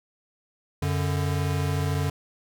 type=tone pair together; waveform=square; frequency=91.41 / 145.1 Hz; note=F#2 / D3; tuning=-20 / -21 cents; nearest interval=minor sixth; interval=799 cents; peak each=-27 dBFS; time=0.82-2.1 s; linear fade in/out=5 ms; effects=none